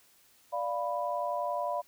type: chord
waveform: sine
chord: B diminished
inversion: first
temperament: equal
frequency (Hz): 587.3 / 698.5 / 987.8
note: D5 / F5 / B5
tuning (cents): 0 / 0 / 0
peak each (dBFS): -34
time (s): 0.52-1.82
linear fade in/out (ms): 20
effects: white hiss -63 dBFS RMS until 1.87 s